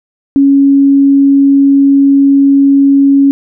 sine tone, 277.2 Hz, C#4, in tune, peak -3 dBFS, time 0.36-3.31 s, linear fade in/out 0 ms, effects none

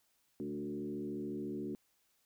sine tone with frequency modulation, 290.5 Hz, D4, 19 cents flat, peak -37 dBFS, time 0.4-1.75 s, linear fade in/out 0 ms, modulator 74 Hz, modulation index 1.4, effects white hiss -75 dBFS RMS until 2.25 s

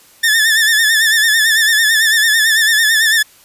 sawtooth tone with vibrato, 1770 Hz, A6, 10 cents sharp, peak -6 dBFS, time 0.23-3.23 s, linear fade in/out 10 ms, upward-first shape sine, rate 9 Hz, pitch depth 69 cents each way, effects white hiss -46 dBFS RMS until 3.44 s + resampled to 32000 Hz

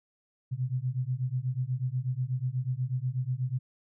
sine beating tone pair, 123.47 / 131.67 Hz, B2 / C3, 0 / +11 cents, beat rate 8.2 Hz, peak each -31 dBFS, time 0.51-3.59 s, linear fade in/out 20 ms, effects none

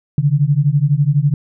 sine beating tone pair, 138.59 / 150.59 Hz, C#3 / D3, 0 / +44 cents, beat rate 12 Hz, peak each -14 dBFS, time 0.18-1.34 s, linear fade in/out 2 ms, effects none

